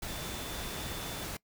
sine tone in noise, 3520 Hz, A7, in tune, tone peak -47 dBFS, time 0.08-1.24 s, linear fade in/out 5 ms, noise pink, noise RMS -39 dBFS, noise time 0.02-1.37 s, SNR -11 dB, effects noise-tail reverb RT60 0.1 s tail -22 dB re dry

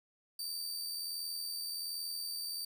sawtooth tone with amplitude modulation, 4632 Hz, D8, 25 cents flat, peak -33 dBFS, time 0.39-2.65 s, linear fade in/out 5 ms, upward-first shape sine, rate 81.3 Hz, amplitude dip 40%, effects 11-bit

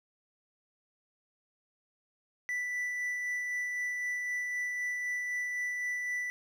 triangle tone with tremolo, 1975.5 Hz, B6, in tune, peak -29 dBFS, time 2.49-6.3 s, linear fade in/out 0 ms, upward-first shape sine, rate 3.9 Hz, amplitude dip 25%, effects none

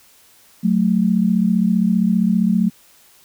sine tone pair together, 185 / 220.2 Hz, F#3 / A3, 0 / +2 cents, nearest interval minor third, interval 302 cents, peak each -16 dBFS, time 0.63-2.7 s, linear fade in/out 20 ms, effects white hiss -51 dBFS RMS until 3.24 s

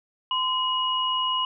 sine tone pair together, 1025.3 / 2900 Hz, C6 / F#7, -35 / -35 cents, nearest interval octave + tritone, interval 1800 cents, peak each -25 / -25 dBFS, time 0.31-1.45 s, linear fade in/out 2 ms, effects none

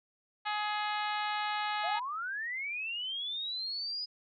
harmonic tone, 420 Hz, G#4, 19 cents sharp, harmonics 2 / 3 / 4 / 5 / 6 / 7 / 8 / 9 / 10, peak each -34 / -38 / -40 / -42 / -44 / -45 / -46 / -47 / -48 dBFS, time 0.45-2 s, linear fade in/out 20 ms
sine linear sweep, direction up, 632 to 5000 Hz, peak -34 dBFS, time 1.83-4.06 s, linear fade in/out 20 ms
effects none

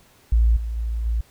sine tone with level steps, 56.8 Hz, A#1, 44 cents flat, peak -13 / -24 / -22 / -19 dBFS, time 0.32-1.21 s, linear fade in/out 5 ms, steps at 0.56 / 0.76 / 1.05 s, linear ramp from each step 10 ms, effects pink hiss -55 dBFS RMS until 1.3 s

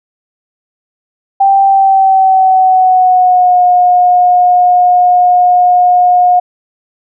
sine tone with pitch glide, 784 to 718.9 Hz, G5 to F5, 0 to +50 cents, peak -4 dBFS, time 1.4-6.4 s, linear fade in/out 10 ms, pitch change -150 cents, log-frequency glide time 1.64-3.63 s, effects none

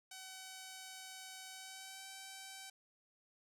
5% pulse tone with pitch glide, 757 to 770.7 Hz, F#5 to G5, +39 to -30 cents, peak -37 dBFS, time 0.11-2.7 s, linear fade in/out 5 ms, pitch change +31 cents, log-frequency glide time 1.51-2.06 s, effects none

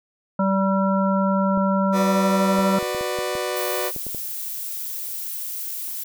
harmonic tone, 193.5 Hz, G3, 22 cents flat, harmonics 1 / 3 / 5 / 7, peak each -19 / -24 / -26 / -27 dBFS, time 0.39-2.79 s, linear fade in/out 5 ms
clicks, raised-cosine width 2 ms, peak -21 dBFS, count 10, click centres 1.575 / 2.589 / 2.827 / 2.948 / 3.01 / 3.188 / 3.353 / 3.963 / 4.067 / 4.147 s
sawtooth chord, B minor, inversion second, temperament just, 370.4 / 493.9 / 592.7 Hz, F#4 / B4 / D5, +2 / 0 / +16 cents, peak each -24 dBFS, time 1.92-3.92 s, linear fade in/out 50 ms
violet noise, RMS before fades -30 dBFS, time 3.56-6.04 s, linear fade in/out 10 ms
effects none

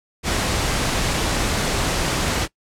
pink noise, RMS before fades -21 dBFS, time 0.23-2.48 s, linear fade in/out 50 ms, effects noise-tail reverb RT60 0.1 s tail -21 dB re dry + low-pass 9000 Hz 12 dB/octave

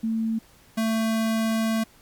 sine / square tone pair in turn, 223.9 / 223 Hz, A3 / A3, +30 / +23 cents, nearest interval unison, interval 7 cents, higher first, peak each -22 dBFS, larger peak neither, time 0.03-0.39 / 0.77-1.84 s, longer second, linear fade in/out 10 ms, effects pink hiss -55 dBFS RMS until 2.01 s + MP3 96 kbps

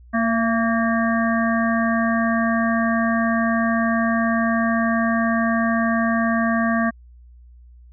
harmonic tone with a mistuned harmonic, 229.5 Hz, A#3, 27 cents flat, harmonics 1 / 3 / 5 / 7 / 8, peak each -19 / -24 / -26 / -27 / -28 dBFS, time 0.13-6.91 s, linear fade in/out 20 ms, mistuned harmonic 3, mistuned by -33 cents, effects added 60 Hz sine -43 dBFS peak until 7.92 s

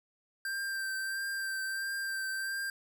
square tone with vibrato, 1574 Hz, G6, 7 cents sharp, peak -34 dBFS, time 0.45-2.7 s, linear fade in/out 2 ms, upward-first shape triangle, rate 1.5 Hz, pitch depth 24 cents each way, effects none

